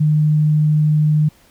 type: tone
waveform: sine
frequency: 152.2 Hz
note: D#3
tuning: 38 cents flat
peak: -11 dBFS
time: 0-1.29 s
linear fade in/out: 10 ms
effects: pink hiss -52 dBFS RMS until 1.5 s